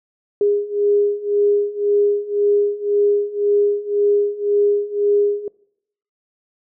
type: beating tone pair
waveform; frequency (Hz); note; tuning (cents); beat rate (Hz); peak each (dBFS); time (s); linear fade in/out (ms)
sine; 408.6 / 410.5; G#4 / G#4; -28 / -20; 1.9; -20 / -17; 0.41-5.48; 2
effects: noise-tail reverb RT60 0.7 s tail -22 dB re dry